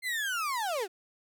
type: linear sweep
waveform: 35% pulse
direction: down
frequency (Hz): 2103 to 338.6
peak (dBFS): -28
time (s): 0.02-0.88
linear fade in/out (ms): 50
effects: none